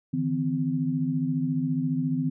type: tone cluster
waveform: sine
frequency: 149.3 / 163.8 / 256.6 Hz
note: D3 / E3 / C4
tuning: +29 / -11 / -34 cents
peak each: -30 / -29 / -26 dBFS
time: 0.13-2.3 s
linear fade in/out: 10 ms
effects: none